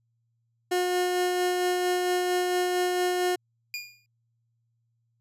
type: tone with tremolo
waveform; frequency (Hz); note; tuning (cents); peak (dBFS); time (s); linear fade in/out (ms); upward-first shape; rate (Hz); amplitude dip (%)
30% pulse; 360; F#4; -47; -20; 0.71-3.36; 10; sine; 4.4; 25
type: tone with exponential decay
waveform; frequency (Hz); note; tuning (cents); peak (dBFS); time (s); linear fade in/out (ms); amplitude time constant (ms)
25% pulse; 2424; D#7; -46; -25; 3.74-4.06; 1; 69
effects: added 116 Hz sine -70 dBFS peak until 5.2 s + resampled to 32000 Hz